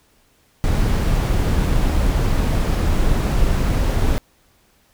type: noise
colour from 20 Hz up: brown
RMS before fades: -17 dBFS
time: 0.64-4.18 s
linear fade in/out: 0 ms
effects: pink hiss -58 dBFS RMS until 4.93 s